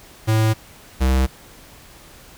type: tone pair in turn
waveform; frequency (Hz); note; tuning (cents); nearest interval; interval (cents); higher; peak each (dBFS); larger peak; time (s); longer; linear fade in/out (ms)
square; 110 / 65.23; A2 / C2; 0 / -5; major sixth; 905; first; -15; neither; 0.27-0.54 / 1-1.27; neither; 20
effects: pink hiss -45 dBFS RMS until 2.37 s